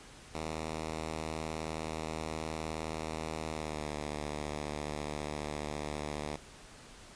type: tone with pitch glide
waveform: 5% pulse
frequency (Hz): 79.1 to 74.66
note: D#2 to D2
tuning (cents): +29 to +29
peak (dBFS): -25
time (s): 0.34-6.36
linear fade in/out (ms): 5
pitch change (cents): -100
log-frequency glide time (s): 3.47-3.92
effects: pink hiss -53 dBFS RMS until 7.15 s + resampled to 22050 Hz